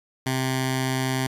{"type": "tone with notch filter", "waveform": "10% pulse", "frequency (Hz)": 130.81, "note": "C3", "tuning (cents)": 0, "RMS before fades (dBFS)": -25, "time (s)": [0.26, 1.27], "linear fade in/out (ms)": 5, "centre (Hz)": 510, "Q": 1, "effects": ["resampled to 32000 Hz"]}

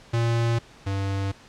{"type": "tone pair in turn", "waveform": "square", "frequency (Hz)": [116.54, 98], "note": ["A#2", "G2"], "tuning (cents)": [0, 0], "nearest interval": "minor third", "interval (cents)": 300, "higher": "first", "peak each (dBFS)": [-21, -25], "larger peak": "first", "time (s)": [[0.13, 0.59], [0.86, 1.32]], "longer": "neither", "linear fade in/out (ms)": 10, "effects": ["pink hiss -50 dBFS RMS until 1.48 s", "low-pass 6000 Hz 12 dB/octave"]}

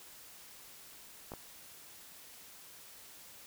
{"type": "clicks", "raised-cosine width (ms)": 1, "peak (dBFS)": -29, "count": 2, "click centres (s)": [1.319, 1.337], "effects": ["white hiss -54 dBFS RMS until 3.46 s"]}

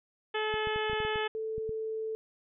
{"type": "harmonic tone", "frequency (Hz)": 431, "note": "A4", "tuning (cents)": -36, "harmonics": [1, 2, 3, 4, 5, 6, 7, 8], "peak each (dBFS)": [-32, -36, -40, -37, -42, -42, -40, -45], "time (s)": [0.34, 1.28], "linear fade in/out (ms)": 10}
{"type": "clicks", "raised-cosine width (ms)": 5, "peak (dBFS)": -30, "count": 10, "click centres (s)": [0.541, 0.672, 0.76, 0.898, 0.932, 1.003, 1.05, 1.158, 1.581, 1.693]}
{"type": "tone", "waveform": "sine", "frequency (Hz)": 440.5, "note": "A4", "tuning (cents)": 2, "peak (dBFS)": -32, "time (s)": [1.35, 2.15], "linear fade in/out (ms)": 0}
{"effects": []}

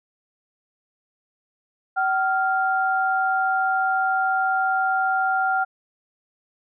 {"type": "tone pair together", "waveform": "sine", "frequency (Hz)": [762.5, 1396.9], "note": ["G5", "F6"], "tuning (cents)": [-48, 0], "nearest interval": "minor seventh", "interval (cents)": 1048, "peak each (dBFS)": [-21, -22], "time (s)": [1.96, 5.65], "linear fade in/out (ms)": 20, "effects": []}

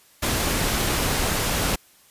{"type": "noise", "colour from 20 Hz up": "pink", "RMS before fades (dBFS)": -23, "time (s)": [0.22, 1.76], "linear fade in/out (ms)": 10, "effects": ["white hiss -55 dBFS RMS until 2.1 s", "resampled to 32000 Hz"]}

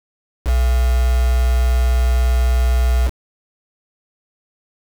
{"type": "tone with quantisation", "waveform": "sine", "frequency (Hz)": 61.74, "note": "B1", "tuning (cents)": 0, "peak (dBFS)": -12, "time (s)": [0.44, 3.11], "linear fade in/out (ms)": 50, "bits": 4, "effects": []}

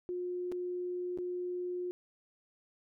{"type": "tone with dropouts", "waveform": "sine", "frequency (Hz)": 358.1, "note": "F4", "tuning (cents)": 43, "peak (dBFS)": -34, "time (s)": [0.09, 1.91], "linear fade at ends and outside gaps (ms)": 0, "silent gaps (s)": [[0.517, 0.522], [1.175, 1.186]], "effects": []}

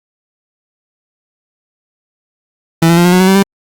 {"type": "tone with pitch steps", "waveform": "30% pulse", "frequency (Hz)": [164.81, 169.05, 173.4, 177.87, 182.45, 187.14, 191.96, 196.9], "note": ["E3", "E3", "F3", "F3", "F#3", "F#3", "G3", "G3"], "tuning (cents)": [0, 44, -12, 32, -24, 20, -36, 8], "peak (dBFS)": -3, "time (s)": [2.82, 3.428], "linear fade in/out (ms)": 5, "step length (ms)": 76, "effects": ["Opus 48 kbps"]}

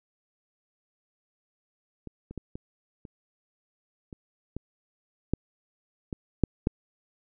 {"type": "clicks", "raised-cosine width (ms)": 3, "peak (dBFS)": [-26, -28, -22, -24, -30, -28, -21, -11, -20, -7, -10], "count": 11, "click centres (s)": [2.073, 2.31, 2.377, 2.555, 3.052, 4.128, 4.566, 5.336, 6.128, 6.437, 6.671], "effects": []}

